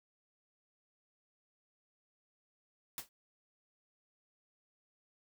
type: noise with exponential decay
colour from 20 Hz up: white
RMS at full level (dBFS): -37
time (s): 2.98-3.09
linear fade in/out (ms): 1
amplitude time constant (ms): 23
effects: none